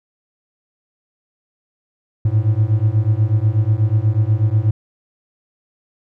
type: beating tone pair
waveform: triangle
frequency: 103.83 / 112.03 Hz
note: G#2 / A2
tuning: 0 / +32 cents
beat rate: 8.2 Hz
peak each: -14 dBFS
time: 2.25-4.71 s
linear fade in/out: 5 ms
effects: none